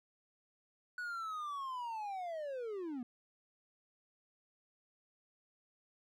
triangle linear sweep, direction down, 1480 to 233.1 Hz, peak -37 dBFS, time 0.98-3.03 s, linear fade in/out 2 ms, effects none

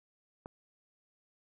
click, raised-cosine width 1 ms, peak -29 dBFS, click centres 0.459 s, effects none

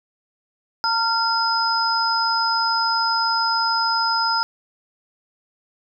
sine tone cluster, 910 / 1383 / 5040 Hz, A#5 / F6 / D#8, -42 / -17 / +21 cents, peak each -22 dBFS, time 0.84-4.43 s, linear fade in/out 0 ms, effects none

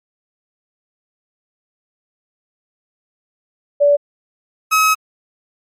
sine / 30% pulse tone pair in turn, 577 / 1278.2 Hz, D5 / D#6, -31 / +46 cents, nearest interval octave + major second, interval 1377 cents, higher second, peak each -8 dBFS, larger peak neither, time 3.8-3.97 / 4.71-4.95 s, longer second, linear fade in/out 20 ms, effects MP3 64 kbps

